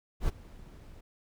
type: noise with ADSR envelope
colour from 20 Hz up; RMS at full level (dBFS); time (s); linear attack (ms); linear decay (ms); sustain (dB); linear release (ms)
brown; -28; 0.2-1.01; 85; 18; -21; 8
effects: none